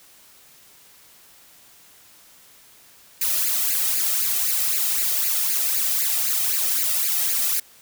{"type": "noise with flanger", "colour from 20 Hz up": "blue", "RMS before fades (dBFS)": -22, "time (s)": [3.21, 7.6], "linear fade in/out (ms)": 5, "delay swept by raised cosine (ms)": [0.43, 1.63], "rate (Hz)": 3.9, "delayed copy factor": 0.7, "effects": ["white hiss -51 dBFS RMS until 7.81 s"]}